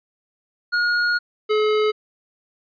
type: tone pair in turn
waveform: square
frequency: 1437 / 427.2 Hz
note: F6 / G#4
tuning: +49 / +49 cents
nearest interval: octave + major sixth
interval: 2100 cents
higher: first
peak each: -18 / -17 dBFS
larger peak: second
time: 0.72-1.19 / 1.49-1.92 s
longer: first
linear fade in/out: 20 ms
effects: resampled to 11025 Hz